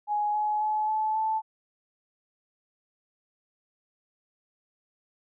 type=tone with pitch steps; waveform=sine; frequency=835 / 845.2 / 855.5 / 865.9 / 876.5 Hz; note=G#5 / G#5 / A5 / A5 / A5; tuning=+9 / +30 / -49 / -28 / -7 cents; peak=-24 dBFS; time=0.07-1.42 s; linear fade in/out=50 ms; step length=270 ms; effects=none